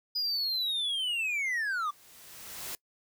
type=linear sweep; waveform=triangle; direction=down; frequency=4978 to 1142 Hz; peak=-27 dBFS; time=0.15-1.91 s; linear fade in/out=10 ms
type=noise with exponential growth; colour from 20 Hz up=white; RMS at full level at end=-37 dBFS; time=1.32-2.75 s; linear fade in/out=0 ms; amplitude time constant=310 ms
effects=noise-tail reverb RT60 0.1 s tail -23 dB re dry